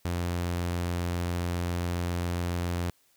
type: tone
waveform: sawtooth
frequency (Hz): 87.31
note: F2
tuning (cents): 0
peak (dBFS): -24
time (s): 0.05-2.9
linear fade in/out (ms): 0
effects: white hiss -66 dBFS RMS until 3.16 s

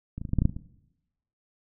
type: clicks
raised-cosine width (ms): 5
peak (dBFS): -22 / -23 / -21 / -29 / -13 / -10 / -11 / -8 / -24 / -22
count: 10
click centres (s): 0.18 / 0.215 / 0.252 / 0.291 / 0.334 / 0.387 / 0.42 / 0.454 / 0.495 / 0.565
effects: noise-tail reverb RT60 0.9 s tail -19 dB re dry

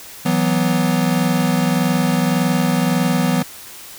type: chord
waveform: square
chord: E suspended second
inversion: none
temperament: equal with one note detuned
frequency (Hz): 164.81 / 186.5 / 246.9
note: E3 / F#3 / B3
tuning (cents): 0 / +14 / 0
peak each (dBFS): -20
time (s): 0.25-3.43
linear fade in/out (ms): 10
effects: white hiss -37 dBFS RMS until 3.98 s

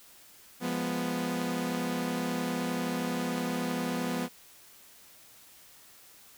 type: chord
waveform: sawtooth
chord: F diminished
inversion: none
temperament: equal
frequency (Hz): 174.61 / 207.7 / 246.9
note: F3 / Ab3 / Cb4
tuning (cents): 0 / 0 / 0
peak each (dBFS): -31 / -34 / -28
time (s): 0.6-4.29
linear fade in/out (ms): 50
effects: white hiss -55 dBFS RMS until 6.37 s

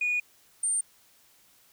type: tone pair in turn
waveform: sine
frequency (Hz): 2456 / 8890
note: D#7 / C#9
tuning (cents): -23 / +4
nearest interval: octave + minor seventh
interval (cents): 2227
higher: second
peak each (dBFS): -23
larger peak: neither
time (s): 0.01-0.2 / 0.63-0.81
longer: first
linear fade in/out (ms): 5
effects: tanh soft clip ceiling -21 dBFS + white hiss -61 dBFS RMS until 1.72 s

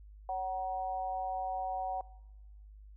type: tone with amplitude modulation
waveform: sine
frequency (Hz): 751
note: F#5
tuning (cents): +26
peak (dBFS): -29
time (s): 0.29-2.01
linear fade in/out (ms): 2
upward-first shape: sine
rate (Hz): 195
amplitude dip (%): 80
effects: noise-tail reverb RT60 1.0 s tail -22 dB re dry + added 51 Hz sine -50 dBFS peak until 2.96 s

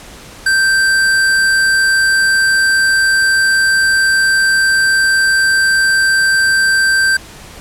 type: tone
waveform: square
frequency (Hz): 1565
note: G6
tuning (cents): -3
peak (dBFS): -10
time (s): 0.46-7.17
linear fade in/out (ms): 5
effects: pink hiss -35 dBFS RMS until 7.6 s + low-pass 11000 Hz 12 dB/octave

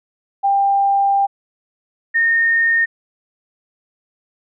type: tone pair in turn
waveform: sine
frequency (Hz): 794 / 1835.8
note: G5 / A#6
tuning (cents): +22 / -27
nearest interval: octave + minor third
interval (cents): 1451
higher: second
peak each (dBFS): -12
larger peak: neither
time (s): 0.43-1.27 / 2.14-2.86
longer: first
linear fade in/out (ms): 20
effects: none

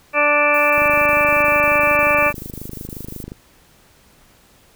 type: harmonic tone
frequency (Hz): 293.5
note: D4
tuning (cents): -1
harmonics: 1 / 2 / 3 / 4 / 5 / 6 / 8 / 9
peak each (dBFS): -29 / -18 / -25 / -19 / -27 / -23 / -17 / -23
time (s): 0.13-2.33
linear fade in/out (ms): 50
type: noise bursts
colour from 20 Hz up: violet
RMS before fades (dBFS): -37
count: 15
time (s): 0.54-3.234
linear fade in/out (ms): 2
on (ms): 160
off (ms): 21
type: click train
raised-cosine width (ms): 3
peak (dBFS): -18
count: 66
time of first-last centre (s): 0.78-3.319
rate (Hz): 25.6
effects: pink hiss -52 dBFS RMS until 4.75 s

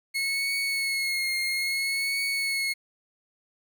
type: tone with vibrato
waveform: 30% pulse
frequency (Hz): 2178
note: C#7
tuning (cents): -31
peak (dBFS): -23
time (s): 0.14-2.74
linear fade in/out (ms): 20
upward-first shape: triangle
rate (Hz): 0.6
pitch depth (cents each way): 40
effects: 10-bit

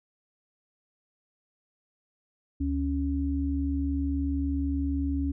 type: tone pair together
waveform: sine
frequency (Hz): 73.42 / 277.2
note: D2 / C#4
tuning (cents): 0 / 0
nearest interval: octave + major seventh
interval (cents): 2300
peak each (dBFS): -28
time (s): 2.6-5.32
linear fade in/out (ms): 10
effects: none

